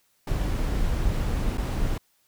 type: noise with dropouts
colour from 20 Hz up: brown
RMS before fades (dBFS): -25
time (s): 0.27-1.98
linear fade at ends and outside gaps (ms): 5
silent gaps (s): 1.575-1.579
effects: white hiss -67 dBFS RMS until 2.27 s